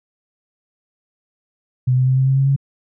sine tone with pitch steps, 126.8 / 128.57 / 130.36 / 132.18 / 134.03 / 135.9 / 137.8 Hz, B2 / C3 / C3 / C3 / C3 / C#3 / C#3, +46 / -30 / -6 / +18 / +42 / -34 / -10 cents, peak -12 dBFS, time 1.87-2.563 s, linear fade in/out 10 ms, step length 99 ms, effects none

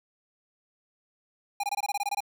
square tone bursts, 812 Hz, G#5, 39 cents flat, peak -27 dBFS, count 11, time 1.6-2.205 s, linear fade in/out 5 ms, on 35 ms, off 22 ms, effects none

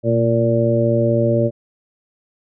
harmonic tone with a mistuned harmonic, 115.6 Hz, A#2, 14 cents flat, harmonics 1 / 2 / 3 / 4 / 5, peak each -18 / -21 / -21 / -23 / -18 dBFS, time 0.03-1.51 s, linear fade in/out 50 ms, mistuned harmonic 1, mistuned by +52 cents, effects none

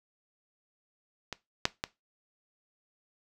clicks, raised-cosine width 0.2 ms, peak -18 / -6 / -13 dBFS, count 3, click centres 1.327 / 1.654 / 1.839 s, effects noise-tail reverb RT60 0.2 s tail -18 dB re dry

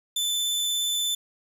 sawtooth tone with vibrato, 3520 Hz, A7, in tune, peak -21 dBFS, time 0.16-1.15 s, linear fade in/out 5 ms, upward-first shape sine, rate 17 Hz, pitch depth 11 cents each way, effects 8-bit

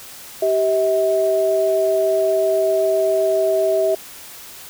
sine tone pair together, 388.2 / 643 Hz, G4 / E5, -17 / -43 cents, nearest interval major sixth, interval 874 cents, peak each -19 / -16 dBFS, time 0.42-3.95 s, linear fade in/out 5 ms, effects white hiss -38 dBFS RMS until 4.69 s

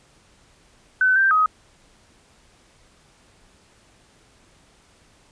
sine tone with pitch steps, 1515 / 1570 / 1261 Hz, F#6 / G6 / D#6, +40 / +2 / +23 cents, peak -14 dBFS, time 1.01-1.46 s, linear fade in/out 2 ms, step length 150 ms, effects pink hiss -56 dBFS RMS until 5.31 s + resampled to 22050 Hz

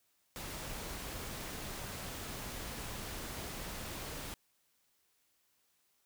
pink noise, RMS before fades -43 dBFS, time 0.36-4.34 s, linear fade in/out 0 ms, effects white hiss -75 dBFS RMS until 6.05 s

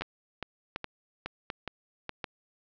two click trains, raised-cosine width 0.3 ms, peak -17 / -18 dBFS, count 4 / 6, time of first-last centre 0.02-2.242 / 0.01-2.093 s, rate 1.35 / 2.4 Hz, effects low-pass 5000 Hz 12 dB/octave

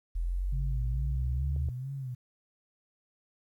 sine exponential sweep, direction up, 41.2 to 77.78 Hz, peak -28 dBFS, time 0.15-1.7 s, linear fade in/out 10 ms
sine tone with vibrato, 130.81 Hz, C3, in tune, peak -34 dBFS, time 0.52-2.15 s, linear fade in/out 10 ms, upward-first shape sine, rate 2.3 Hz, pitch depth 99 cents each way
clicks, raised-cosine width 2 ms, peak -36 dBFS, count 2, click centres 1.563 / 1.687 s
effects 11-bit

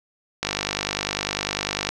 click train, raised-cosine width 0.2 ms, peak -5 dBFS, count 74, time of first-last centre 0.43-1.89 s, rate 50 Hz, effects none

